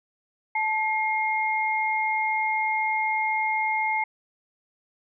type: tone pair together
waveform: sine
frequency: 872 / 2134 Hz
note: A5 / C7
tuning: -16 / +34 cents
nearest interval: octave + minor third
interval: 1550 cents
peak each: -25 dBFS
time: 0.55-4.04 s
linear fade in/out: 5 ms
effects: none